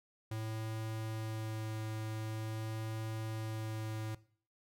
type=tone with vibrato; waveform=square; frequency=110 Hz; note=A2; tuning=in tune; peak=-38 dBFS; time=0.31-4.15 s; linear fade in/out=5 ms; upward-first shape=sine; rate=0.46 Hz; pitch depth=9 cents each way; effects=noise-tail reverb RT60 0.5 s tail -19 dB re dry